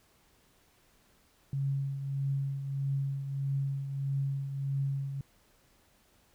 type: tone with tremolo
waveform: sine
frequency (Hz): 137.8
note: C#3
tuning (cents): -10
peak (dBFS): -27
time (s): 1.53-5.21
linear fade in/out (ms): 2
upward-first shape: triangle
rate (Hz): 1.6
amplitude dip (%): 60
effects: pink hiss -66 dBFS RMS until 6.34 s